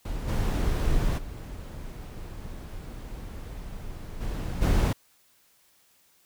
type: noise with level steps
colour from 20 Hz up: brown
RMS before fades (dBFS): -32 / -25 / -38 / -31 / -21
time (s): 0.05-4.93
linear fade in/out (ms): 5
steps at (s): 0.27 / 1.17 / 4.2 / 4.61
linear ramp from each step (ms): 20
effects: white hiss -63 dBFS RMS until 6.25 s